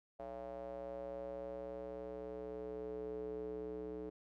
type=tone with band-pass filter sweep; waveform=square; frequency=61.8 Hz; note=B1; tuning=2 cents sharp; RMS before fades=-45 dBFS; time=0.19-4.1 s; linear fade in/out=10 ms; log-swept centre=630 to 390 Hz; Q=5.8; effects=none